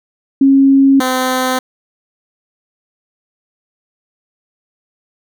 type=tone pair in turn; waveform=sine / 10% pulse; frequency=272.5 / 256.9 Hz; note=C#4 / C4; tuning=-29 / -32 cents; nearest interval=minor second; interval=103 cents; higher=first; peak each=-5 dBFS; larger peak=neither; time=0.41-1 / 1-1.59 s; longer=neither; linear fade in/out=5 ms; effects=none